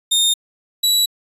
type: tone pair in turn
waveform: sawtooth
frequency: 3659 / 3922 Hz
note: A#7 / B7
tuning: -33 / -13 cents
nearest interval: minor second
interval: 120 cents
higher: second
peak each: -10 dBFS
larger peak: neither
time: 0.11-0.34 / 0.83-1.06 s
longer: neither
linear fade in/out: 10 ms
effects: resampled to 32000 Hz